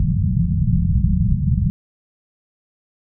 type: low-pass noise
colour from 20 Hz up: white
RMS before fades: -17 dBFS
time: 0-1.7 s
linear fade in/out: 0 ms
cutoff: 200 Hz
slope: 96 dB/octave
effects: none